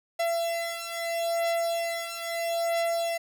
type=beating tone pair; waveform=45% pulse; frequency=674 / 674.77 Hz; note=E5 / E5; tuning=+38 / +40 cents; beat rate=0.77 Hz; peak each=-31 / -29 dBFS; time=0.19-3.18 s; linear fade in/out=10 ms; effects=none